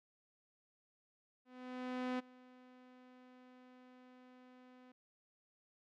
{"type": "tone with ADSR envelope", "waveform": "sawtooth", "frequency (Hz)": 252.6, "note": "B3", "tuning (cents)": 39, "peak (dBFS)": -32, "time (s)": [1.45, 4.92], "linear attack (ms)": 740, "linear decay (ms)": 16, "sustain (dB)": -23, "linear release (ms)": 5, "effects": ["low-pass 3000 Hz 12 dB/octave"]}